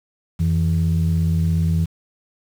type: tone pair together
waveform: sine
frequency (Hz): 86.98 / 164.2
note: F2 / E3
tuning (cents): -6 / -6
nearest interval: major seventh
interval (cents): 1100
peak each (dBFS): -17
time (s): 0.39-1.86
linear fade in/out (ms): 20
effects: tanh soft clip ceiling -11 dBFS + 7-bit